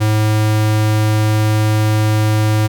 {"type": "tone", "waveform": "square", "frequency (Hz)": 107.6, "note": "A2", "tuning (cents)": -38, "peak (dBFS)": -12, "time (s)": [0, 2.68], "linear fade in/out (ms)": 20, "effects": []}